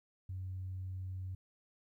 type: tone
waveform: sine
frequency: 93.2 Hz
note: F#2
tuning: 13 cents sharp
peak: -38 dBFS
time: 0.29-1.35 s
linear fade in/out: 5 ms
effects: tanh soft clip ceiling -34 dBFS + 13-bit